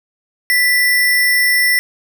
sine tone with sample-and-hold, 1975.5 Hz, B6, in tune, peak -10 dBFS, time 0.5-1.79 s, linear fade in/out 0 ms, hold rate 7350 Hz, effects none

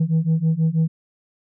sine beating tone pair, 158.1 / 164.3 Hz, D#3 / E3, +28 / -5 cents, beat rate 6.2 Hz, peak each -18 / -17 dBFS, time 0-0.88 s, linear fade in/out 10 ms, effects tanh soft clip ceiling -13 dBFS

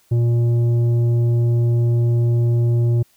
triangle tone with tanh clipping, 118.3 Hz, A#2, 26 cents sharp, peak -15 dBFS, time 0.11-3.03 s, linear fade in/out 10 ms, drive 12 dB, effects white hiss -58 dBFS RMS until 3.16 s

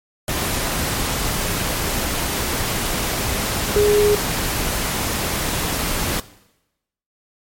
sine tone in noise, 415.3 Hz, G#4, in tune, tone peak -12 dBFS, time 3.76-4.15 s, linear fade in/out 2 ms, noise pink, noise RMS -22 dBFS, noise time 0.28-6.2 s, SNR +7 dB, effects noise-tail reverb RT60 0.9 s tail -18 dB re dry + MP3 64 kbps

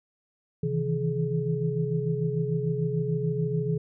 sine tone cluster, 132.1 / 158.5 / 165.3 / 422.8 Hz, C3 / D#3 / E3 / G#4, +17 / +32 / +5 / +31 cents, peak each -30 dBFS, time 0.63-3.78 s, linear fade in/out 5 ms, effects none

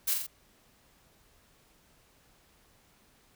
blue noise with echo, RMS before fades -28 dBFS, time 0.07-0.14 s, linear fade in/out 10 ms, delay 43 ms, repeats 3, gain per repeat -4 dB, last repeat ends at 0.269 s, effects pink hiss -64 dBFS RMS until 3.35 s

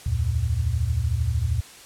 sine tone cluster, 72.4 / 85.4 / 114.8 Hz, D2 / F2 / A#2, -24 / -38 / -26 cents, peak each -25 dBFS, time 0.06-1.61 s, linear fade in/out 5 ms, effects white hiss -45 dBFS RMS until 1.85 s + low-pass 10000 Hz 12 dB/octave

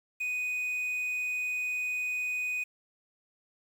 triangle tone with quantisation, 2489 Hz, D#7, in tune, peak -28 dBFS, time 0.2-2.64 s, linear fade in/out 10 ms, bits 9, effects none

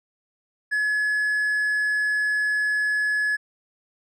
triangle tone with hard clipping, 1700 Hz, G#6, 40 cents sharp, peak -21 dBFS, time 0.71-3.37 s, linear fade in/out 20 ms, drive 5 dB, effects none

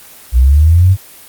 sine linear sweep, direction up, 58.27 to 98 Hz, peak -4 dBFS, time 0.32-0.97 s, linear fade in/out 50 ms, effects white hiss -37 dBFS RMS until 1.28 s + Opus 24 kbps

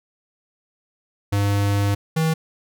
square tone pair in turn, 100.9 / 160.17 Hz, G#2 / E3, -49 / -49 cents, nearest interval minor sixth, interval 800 cents, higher second, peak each -18 dBFS, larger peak neither, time 1.32-1.95 / 2.16-2.34 s, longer first, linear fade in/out 10 ms, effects none

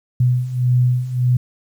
sine beating tone pair, 123.47 / 125.17 Hz, B2 / B2, 0 / +24 cents, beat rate 1.7 Hz, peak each -19 / -15 dBFS, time 0.2-1.37 s, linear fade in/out 5 ms, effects 8-bit

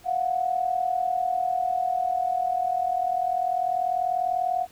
sine tone pair together, 692.8 / 733 Hz, F5 / F#5, -14 / -16 cents, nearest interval minor second, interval 98 cents, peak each -27 / -24 dBFS, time 0.04-4.67 s, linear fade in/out 50 ms, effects pink hiss -54 dBFS RMS until 4.71 s

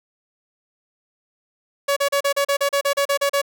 sawtooth tone bursts, 563 Hz, C#5, 27 cents sharp, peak -13 dBFS, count 13, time 1.88-3.417 s, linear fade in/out 10 ms, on 85 ms, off 36 ms, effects none

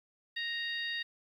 harmonic tone, 932.3 Hz, A#5, in tune, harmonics 2 / 3 / 4 / 5, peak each -36 / -42 / -39 / -46 dBFS, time 0.36-1.03 s, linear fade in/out 10 ms, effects 11-bit

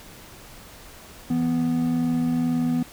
triangle tone pair together, 164.81 / 246.9 Hz, E3 / B3, 0 / 0 cents, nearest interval perfect fifth, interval 700 cents, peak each -25 / -19 dBFS, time 1.3-2.83 s, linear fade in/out 5 ms, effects pink hiss -45 dBFS RMS until 2.92 s

